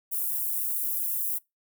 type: high-pass noise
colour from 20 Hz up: white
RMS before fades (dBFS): -29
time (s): 0.11-1.39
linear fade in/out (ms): 20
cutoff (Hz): 11000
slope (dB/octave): 24
effects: noise-tail reverb RT60 0.2 s tail -24 dB re dry